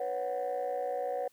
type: chord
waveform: sine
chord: B suspended second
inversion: none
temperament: equal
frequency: 493.9 / 554.4 / 740 Hz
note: B4 / C#5 / F#5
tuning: 0 / 0 / 0 cents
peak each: -34 dBFS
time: 0-1.28 s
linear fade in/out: 5 ms
effects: tanh soft clip ceiling -26 dBFS + white hiss -67 dBFS RMS until 1.32 s